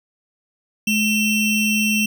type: ring-modulated tone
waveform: square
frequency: 1454 Hz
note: F#6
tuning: 31 cents flat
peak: -14 dBFS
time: 0.87-2.06 s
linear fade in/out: 5 ms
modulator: 1240 Hz
effects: none